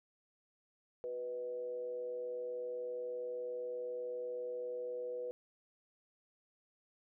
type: tone with frequency modulation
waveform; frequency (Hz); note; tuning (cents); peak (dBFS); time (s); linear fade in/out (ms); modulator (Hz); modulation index
sine; 493.9; B4; 0; -38; 1.04-5.31; 0; 128; 0.42
effects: none